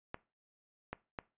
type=clicks; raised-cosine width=0.5 ms; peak=-24 dBFS; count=3; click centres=0.144 / 0.93 / 1.188 s; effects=noise-tail reverb RT60 0.3 s tail -20 dB re dry + resampled to 8000 Hz